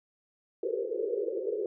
white band-pass noise, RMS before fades -32 dBFS, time 0.63-1.66 s, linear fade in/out 2 ms, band 360 to 510 Hz, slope 96 dB/octave, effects none

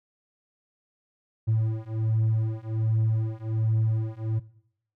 triangle beating tone pair, 110 / 111.3 Hz, A2 / A2, 0 / +20 cents, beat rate 1.3 Hz, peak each -23 dBFS, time 1.47-4.4 s, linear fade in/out 20 ms, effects noise-tail reverb RT60 0.7 s tail -20 dB re dry + tanh soft clip ceiling -14 dBFS

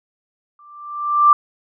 sine tone with exponential growth, 1179 Hz, D6, 6 cents sharp, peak -5 dBFS, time 0.59-1.33 s, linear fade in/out 2 ms, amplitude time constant 160 ms, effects none

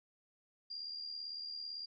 sine tone with amplitude modulation, 4790 Hz, D8, 33 cents sharp, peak -39 dBFS, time 0.7-1.86 s, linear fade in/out 10 ms, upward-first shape sine, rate 77.9 Hz, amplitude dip 55%, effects none

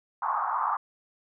white band-pass noise, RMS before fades -28 dBFS, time 0.22-0.77 s, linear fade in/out 5 ms, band 820 to 1200 Hz, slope 48 dB/octave, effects none

